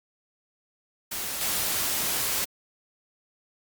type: noise with level steps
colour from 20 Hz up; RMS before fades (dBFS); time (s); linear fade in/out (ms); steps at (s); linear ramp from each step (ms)
white; -32 / -27; 1.11-2.45; 10; 1.41; 2
effects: Opus 48 kbps